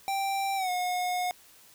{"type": "tone with pitch glide", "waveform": "square", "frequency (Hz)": [784, 723.1], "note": ["G5", "F#5"], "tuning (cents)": [0, -40], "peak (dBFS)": -28, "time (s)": [0.08, 1.31], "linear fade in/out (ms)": 0, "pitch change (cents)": -140, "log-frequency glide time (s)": [0.56, 0.7], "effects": ["white hiss -56 dBFS RMS until 1.74 s"]}